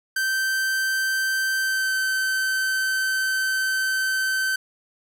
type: tone with pitch glide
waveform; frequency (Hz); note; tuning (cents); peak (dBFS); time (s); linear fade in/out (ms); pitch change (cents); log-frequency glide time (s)
45% pulse; 1555 to 1540.7; G6 to G6; -14 to -30; -21; 0.16-4.56; 5; -16; 1.6-1.95
effects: none